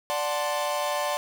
45% pulse chord, D dominant seventh, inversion none, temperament equal, 587.3 / 740 / 880 / 1046.5 Hz, D5 / F#5 / A5 / C6, 0 / 0 / 0 / 0 cents, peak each -29 / -33 / -33 / -31 dBFS, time 0.1-1.17 s, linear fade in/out 0 ms, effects none

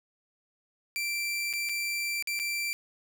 sawtooth tone with dropouts, 2349 Hz, D7, in tune, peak -26 dBFS, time 0.96-2.73 s, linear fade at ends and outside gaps 0 ms, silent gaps 1.529-1.536 / 1.689-1.694 / 2.225-2.273 / 2.391-2.398 s, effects none

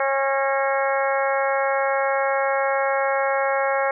harmonic tone with a mistuned harmonic, 272.7 Hz, C#4, 28 cents flat, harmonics 2 / 3 / 4 / 5 / 6 / 7 / 8, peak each -22 / -25 / -28 / -29 / -30 / -31 / -31 dBFS, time 0-3.91 s, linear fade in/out 2 ms, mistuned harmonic 7, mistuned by -37 cents, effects none

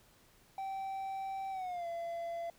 triangle tone with pitch glide, 775 to 678.6 Hz, G5 to F5, -20 to -50 cents, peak -35 dBFS, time 0.58-2.5 s, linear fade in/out 2 ms, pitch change -230 cents, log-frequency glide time 1.51-1.87 s, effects pink hiss -65 dBFS RMS until 2.58 s

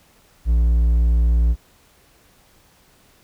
triangle tone with hard clipping, 58.4 Hz, A#1, 4 cents sharp, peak -14 dBFS, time 0.45-1.56 s, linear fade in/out 50 ms, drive 6 dB, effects pink hiss -55 dBFS RMS until 3.23 s

